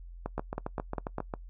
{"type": "two click trains", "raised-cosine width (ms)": 1, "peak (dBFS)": [-18, -19], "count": [5, 9], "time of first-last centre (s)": [[0.38, 1.183], [0.26, 1.338]], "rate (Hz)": [4.98, 7.42], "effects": ["noise-tail reverb RT60 0.1 s tail -23 dB re dry", "added 43 Hz sine -43 dBFS peak until 1.49 s"]}